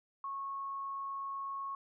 sine tone, 1098 Hz, C#6, 17 cents flat, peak -37 dBFS, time 0.24-1.75 s, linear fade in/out 2 ms, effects none

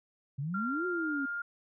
sine exponential two-way sweep, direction up then down, 130.81 to 370 to 267.7 Hz, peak -32 dBFS, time 0.38-1.26 s, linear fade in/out 10 ms, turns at 0.86 s
sine tone with pitch glide, 1381 to 1407.6 Hz, F6 to F6, -20 to +13 cents, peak -33 dBFS, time 0.54-1.42 s, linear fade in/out 5 ms, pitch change +33 cents, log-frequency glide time 0.7-1.12 s
effects none

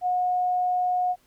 sine tone, 725 Hz, F#5, 35 cents flat, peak -21 dBFS, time 0.01-1.16 s, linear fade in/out 50 ms, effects pink hiss -63 dBFS RMS until 1.26 s

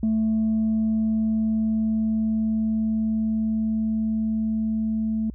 sine tone with level ramp, 220 Hz, A3, in tune, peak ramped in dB -17 to -21 dBFS, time 0.03-5.3 s, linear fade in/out 2 ms, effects tanh soft clip ceiling -17 dBFS + added 60 Hz sine -37 dBFS peak until 5.34 s

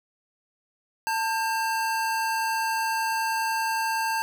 square tone pair together, 894.9 / 1600 Hz, A5 / G6, +29 / +35 cents, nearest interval minor seventh, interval 1006 cents, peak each -26 / -31 dBFS, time 1.07-4.22 s, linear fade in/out 0 ms, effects none

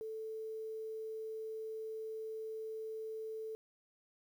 sine tone with quantisation, 440 Hz, A4, in tune, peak -40 dBFS, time 0.01-3.55 s, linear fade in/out 0 ms, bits 11, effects none

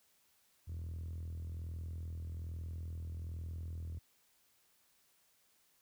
5% pulse tone with band-pass filter, 41.2 Hz, E1, in tune, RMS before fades -43 dBFS, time 0.67-3.99 s, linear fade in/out 10 ms, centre 87 Hz, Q 9.7, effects white hiss -72 dBFS RMS until 5.81 s

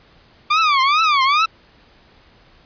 sawtooth tone with vibrato, 1174.7 Hz, D6, in tune, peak -9 dBFS, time 0.5-1.46 s, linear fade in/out 10 ms, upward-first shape triangle, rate 2.4 Hz, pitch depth 220 cents each way, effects pink hiss -51 dBFS RMS until 2.65 s + resampled to 11025 Hz

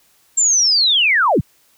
sine linear sweep, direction down, 7459 to 57 Hz, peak -11 dBFS, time 0.37-1.41 s, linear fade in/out 10 ms, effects white hiss -56 dBFS RMS until 1.77 s

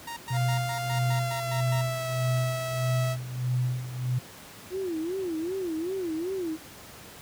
sawtooth tone bursts, 932.3 Hz, A#5, in tune, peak -31 dBFS, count 9, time 0.07-1.814 s, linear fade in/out 5 ms, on 96 ms, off 110 ms
sine tone with tremolo, 125.4 Hz, B2, 27 cents sharp, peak -22 dBFS, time 0.3-4.19 s, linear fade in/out 10 ms, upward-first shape sine, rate 1.6 Hz, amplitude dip 75%
sawtooth tone with pitch glide, 698.5 to 651.7 Hz, F5 to E5, 0 to -20 cents, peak -27 dBFS, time 0.32-3.17 s, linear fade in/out 50 ms, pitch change -120 cents, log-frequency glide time 0.97-2.08 s
sine tone with vibrato, 349.2 Hz, F4, in tune, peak -28 dBFS, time 4.7-6.58 s, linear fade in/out 50 ms, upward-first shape sine, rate 2.6 Hz, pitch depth 180 cents each way
effects pink hiss -46 dBFS RMS until 7.21 s + high-pass 80 Hz 12 dB/octave

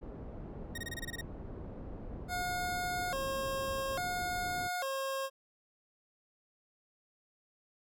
pink low-pass noise, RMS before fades -44 dBFS, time 0.01-4.69 s, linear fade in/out 20 ms, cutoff 560 Hz, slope 12 dB/octave
sawtooth tone bursts, 1864.7 Hz, A#6, in tune, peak -35 dBFS, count 9, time 0.75-1.212 s, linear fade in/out 5 ms, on 30 ms, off 24 ms
25% pulse tone with vibrato, 622.3 Hz, D#5, in tune, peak -30 dBFS, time 2.28-5.3 s, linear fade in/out 50 ms, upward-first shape square, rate 0.59 Hz, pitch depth 250 cents each way
effects none

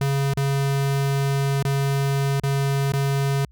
square tone with dropouts, 138.5 Hz, C#3, 1 cent flat, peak -20 dBFS, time 0.01-3.45 s, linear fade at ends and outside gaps 2 ms, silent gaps 0.336-0.372 / 1.627-1.65 / 2.399-2.435 / 2.921-2.935 s, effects added 61 Hz sine -48 dBFS peak until 3.51 s

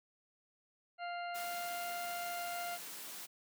harmonic tone, 698.5 Hz, F5, in tune, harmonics 1 / 2 / 3 / 4 / 6, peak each -40 / -46 / -50 / -52 / -56 dBFS, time 0.98-2.79 s, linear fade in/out 50 ms
white high-pass noise, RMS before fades -47 dBFS, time 1.34-3.27 s, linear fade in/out 20 ms, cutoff 150 Hz, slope 48 dB/octave
effects none

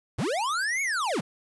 square linear two-way sweep, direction up then down, 69.3 to 2255 to 117 Hz, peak -26 dBFS, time 0.18-1.21 s, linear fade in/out 10 ms, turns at 0.82 s, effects resampled to 24000 Hz + 9-bit

